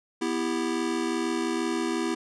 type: chord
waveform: square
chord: E minor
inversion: second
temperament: just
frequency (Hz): 247.2 / 329.6 / 395.6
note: B3 / E4 / G4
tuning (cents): +2 / 0 / +16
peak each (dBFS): -32 / -29 / -33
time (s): 0.21-2.15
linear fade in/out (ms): 10
effects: resampled to 22050 Hz